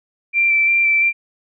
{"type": "tone with vibrato", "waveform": "sine", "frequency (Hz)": 2349, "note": "D7", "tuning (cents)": 0, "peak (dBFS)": -12, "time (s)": [0.33, 1.13], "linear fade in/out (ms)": 50, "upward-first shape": "square", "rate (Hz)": 2.9, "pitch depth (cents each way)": 12, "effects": []}